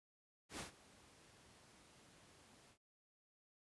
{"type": "noise with ADSR envelope", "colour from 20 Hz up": "pink", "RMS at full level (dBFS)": -45, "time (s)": [0.49, 2.78], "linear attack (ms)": 100, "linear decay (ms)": 120, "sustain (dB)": -20, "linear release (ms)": 80, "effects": ["high-pass 80 Hz 12 dB/octave", "resampled to 24000 Hz"]}